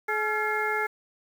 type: harmonic tone with a mistuned harmonic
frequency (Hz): 426.7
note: G#4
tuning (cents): +47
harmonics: 1 / 2 / 3 / 4 / 5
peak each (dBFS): -31 / -31 / -31 / -31 / -31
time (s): 0.08-0.87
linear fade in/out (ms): 10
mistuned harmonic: 3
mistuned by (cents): +120
effects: 8-bit